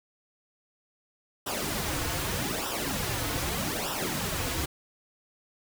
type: noise with flanger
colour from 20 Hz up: pink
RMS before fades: -31 dBFS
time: 1.46-4.66 s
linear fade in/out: 10 ms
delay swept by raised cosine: 0.45 to 5.15 ms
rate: 0.82 Hz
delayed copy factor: -0.75
effects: none